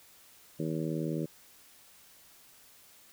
harmonic tone, 79.6 Hz, D#2, 40 cents sharp, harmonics 2 / 3 / 4 / 5 / 6 / 7, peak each -34 / -38 / -36 / -40 / -42 / -43 dBFS, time 0.59-1.26 s, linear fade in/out 10 ms, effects white hiss -58 dBFS RMS until 3.12 s

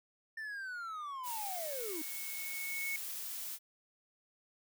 triangle linear sweep, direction down, 1800 to 293.3 Hz, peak -38 dBFS, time 0.37-2.02 s, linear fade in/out 5 ms
triangle tone with exponential growth, 2200 Hz, C#7, 14 cents flat, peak -33 dBFS, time 0.75-2.96 s, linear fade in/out 1 ms, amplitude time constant 480 ms
blue noise, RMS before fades -42 dBFS, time 1.23-3.59 s, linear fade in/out 50 ms
effects none

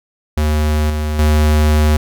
square tone with level steps, 76 Hz, D#2, 40 cents flat, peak -13 / -17 / -10 dBFS, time 0.37-1.97 s, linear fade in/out 5 ms, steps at 0.9 / 1.19 s, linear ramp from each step 2 ms, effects none

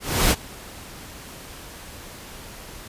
pink noise with ADSR envelope, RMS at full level -17 dBFS, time 0-2.88 s, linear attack 310 ms, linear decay 42 ms, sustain -23 dB, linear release 6 ms, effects resampled to 32000 Hz

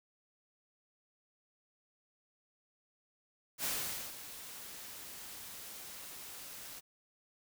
white noise with ADSR envelope, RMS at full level -35 dBFS, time 3.58-6.81 s, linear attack 63 ms, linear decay 490 ms, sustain -13 dB, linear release 28 ms, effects none

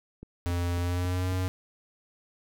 click train, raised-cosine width 3 ms, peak -29 dBFS, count 5, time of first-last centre 0.23-1.323 s, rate 3.66 Hz
square tone with pitch glide, 87.31 to 92.39 Hz, F2 to F#2, 0 to -2 cents, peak -27 dBFS, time 0.46-1.48 s, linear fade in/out 0 ms, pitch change +98 cents, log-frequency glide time 0.79-1.32 s
effects none

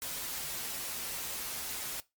white noise with comb filter, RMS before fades -38 dBFS, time 0.02-2 s, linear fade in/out 0 ms, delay 9.9 ms, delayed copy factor -0.5, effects noise-tail reverb RT60 0.2 s tail -19 dB re dry + MP3 96 kbps

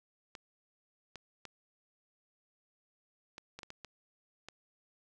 clicks, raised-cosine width 0.2 ms, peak -28 dBFS, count 9, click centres 0.352 / 1.157 / 1.453 / 3.381 / 3.59 / 3.632 / 3.704 / 3.847 / 4.486 s, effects none

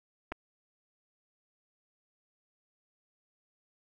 clicks, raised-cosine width 0.5 ms, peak -23 dBFS, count 2, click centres 0.319 / 0.322 s, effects none

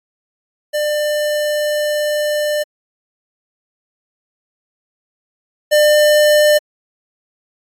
square tone pair in turn, 597 / 599.3 Hz, D5 / D5, +28 / +35 cents, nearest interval unison, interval 7 cents, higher second, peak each -16 / -9 dBFS, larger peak second, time 0.73-2.64 / 5.71-6.59 s, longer first, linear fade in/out 20 ms, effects AAC 64 kbps

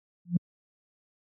sine tone with exponential growth, 174.61 Hz, F3, in tune, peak -16 dBFS, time 0.25-0.37 s, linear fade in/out 5 ms, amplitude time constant 24 ms, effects tanh soft clip ceiling -12 dBFS + high-pass 100 Hz 12 dB/octave

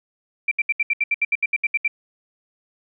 sine tone bursts, 2349 Hz, D7, in tune, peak -16 dBFS, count 14, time 0.48-1.879 s, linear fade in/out 5 ms, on 34 ms, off 71 ms, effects none

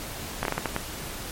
slowing click train, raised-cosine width 0.5 ms, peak -10 dBFS, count 7, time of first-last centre 0.43-0.764 s, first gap 22 ms, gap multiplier 1.37, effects pink hiss -36 dBFS RMS until 1.31 s + MP3 64 kbps

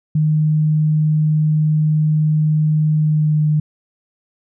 sine tone with pitch glide, 153.9 to 152.04 Hz, D#3 to D#3, -19 to -40 cents, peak -12 dBFS, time 0.15-3.6 s, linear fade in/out 5 ms, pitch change -21 cents, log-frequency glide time 2.95-3.48 s, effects none

